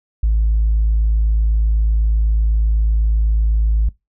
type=tone with tanh clipping; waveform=triangle; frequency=54 Hz; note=A1; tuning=32 cents flat; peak=-12 dBFS; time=0.23-3.89 s; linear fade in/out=5 ms; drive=5 dB; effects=noise-tail reverb RT60 0.2 s tail -22 dB re dry